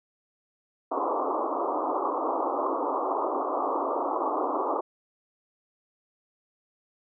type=band-pass noise; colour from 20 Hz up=white; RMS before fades=-28 dBFS; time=0.91-4.81 s; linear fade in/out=10 ms; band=270 to 1200 Hz; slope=96 dB/octave; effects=none

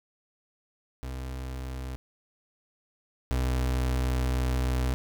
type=tone pair in turn; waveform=35% pulse; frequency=64.4 / 63.29 Hz; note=C2 / B1; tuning=-27 / +43 cents; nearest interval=unison; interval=30 cents; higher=first; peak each=-32 / -23 dBFS; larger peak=second; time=1.03-1.96 / 3.31-4.94 s; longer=second; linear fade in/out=0 ms; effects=none

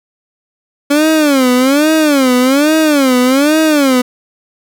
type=tone with vibrato; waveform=30% pulse; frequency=280.7 Hz; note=C#4; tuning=22 cents sharp; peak=-5 dBFS; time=0.9-4.02 s; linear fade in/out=10 ms; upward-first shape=sine; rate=1.2 Hz; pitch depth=210 cents each way; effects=none

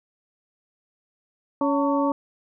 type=harmonic tone with a mistuned harmonic; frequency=280.7 Hz; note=C#4; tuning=22 cents sharp; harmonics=1 / 2 / 3 / 4; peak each=-22 / -25 / -27 / -28 dBFS; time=1.61-2.12 s; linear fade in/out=2 ms; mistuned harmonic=3; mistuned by=+110 cents; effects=none

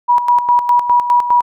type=tone with tremolo; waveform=sine; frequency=969 Hz; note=B5; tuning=33 cents flat; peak=-7 dBFS; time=0.08-1.42 s; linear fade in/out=20 ms; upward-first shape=square; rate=4.9 Hz; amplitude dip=65%; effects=none

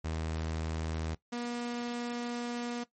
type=tone pair in turn; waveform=sawtooth; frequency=80.1 / 240 Hz; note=E2 / B3; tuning=-49 / -49 cents; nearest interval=octave + perfect fifth; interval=1900 cents; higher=second; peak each=-29 / -30 dBFS; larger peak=first; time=0.04-1.15 / 1.32-2.84 s; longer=second; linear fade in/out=10 ms; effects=noise-tail reverb RT60 0.1 s tail -17 dB re dry + MP3 32 kbps

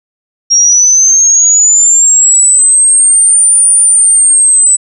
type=linear two-way sweep; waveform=sine; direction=up then down; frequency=5588 to 9397 to 7940 Hz; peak=-3 dBFS; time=0.5-4.77 s; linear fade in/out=20 ms; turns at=3.69 s; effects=none

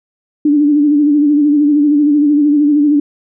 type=tone with vibrato; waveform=sine; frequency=293.7 Hz; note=D4; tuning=in tune; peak=-7 dBFS; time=0.45-3 s; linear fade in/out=5 ms; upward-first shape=sine; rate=13 Hz; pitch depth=53 cents each way; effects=none

